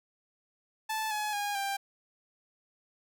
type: tone with pitch steps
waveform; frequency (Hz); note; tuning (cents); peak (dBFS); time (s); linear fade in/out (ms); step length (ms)
sawtooth; 874 / 845.7 / 818.3 / 791.8; A5 / G#5 / G#5 / G5; -12 / +31 / -26 / +17; -27; 0.89-1.77; 10; 220
effects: none